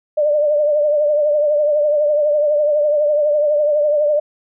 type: tone with vibrato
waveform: sine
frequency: 595 Hz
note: D5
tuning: 22 cents sharp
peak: -12 dBFS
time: 0.17-4.2 s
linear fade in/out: 10 ms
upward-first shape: triangle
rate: 12 Hz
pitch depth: 60 cents each way
effects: none

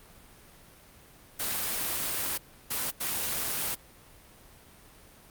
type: noise bursts at uneven times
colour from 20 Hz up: white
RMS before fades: -31 dBFS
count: 3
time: 1.39-2.38 / 2.7-2.91 / 3-3.75 s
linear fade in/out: 10 ms
effects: pink hiss -54 dBFS RMS until 5.3 s + Opus 32 kbps

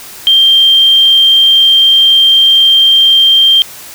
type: tone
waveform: sine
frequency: 3171 Hz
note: G7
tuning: 19 cents sharp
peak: -3 dBFS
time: 0.27-3.62 s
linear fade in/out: 0 ms
effects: white hiss -30 dBFS RMS until 3.94 s

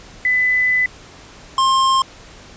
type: tone pair in turn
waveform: sine / square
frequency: 2003 / 1061.1 Hz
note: B6 / C6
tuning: +24 / +24 cents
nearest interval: major seventh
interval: 1100 cents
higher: first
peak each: -13 dBFS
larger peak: neither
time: 0.25-0.86 / 1.58-2.02 s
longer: first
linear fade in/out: 2 ms
effects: pink hiss -41 dBFS RMS until 2.56 s + resampled to 16000 Hz

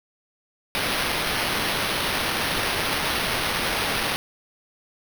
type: noise with sample-and-hold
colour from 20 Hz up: violet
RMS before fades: -25 dBFS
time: 0.75-4.16 s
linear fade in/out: 0 ms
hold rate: 7350 Hz
effects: none

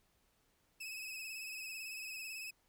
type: tone with vibrato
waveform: sawtooth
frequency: 2576 Hz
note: E7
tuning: 41 cents flat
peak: -40 dBFS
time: 0.8-2.51 s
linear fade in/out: 10 ms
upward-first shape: sine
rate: 18 Hz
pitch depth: 46 cents each way
effects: pink hiss -75 dBFS RMS until 2.68 s

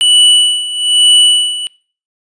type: tone with tremolo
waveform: square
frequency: 2960 Hz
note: F#7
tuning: in tune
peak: -4 dBFS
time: 0.01-1.67 s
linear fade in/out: 0 ms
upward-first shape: sine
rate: 1.1 Hz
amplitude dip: 80%
effects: noise-tail reverb RT60 0.4 s tail -22 dB re dry + resampled to 22050 Hz

